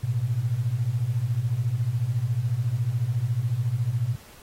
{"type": "beating tone pair", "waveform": "sine", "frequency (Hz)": [109.8, 123.8], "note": ["A2", "B2"], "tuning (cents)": [-3, 5], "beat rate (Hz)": 14, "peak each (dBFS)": [-27, -24], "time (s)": [0.03, 4.16], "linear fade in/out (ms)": 10, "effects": ["pink hiss -50 dBFS RMS until 4.42 s", "AAC 48 kbps"]}